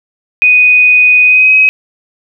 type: tone with pitch glide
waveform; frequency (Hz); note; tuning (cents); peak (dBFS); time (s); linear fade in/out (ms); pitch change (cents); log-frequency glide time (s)
sine; 2489 to 2537; D#7 to D#7; 0 to +33; -3; 0.42-1.69; 0; +33; 1.24-1.55
effects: none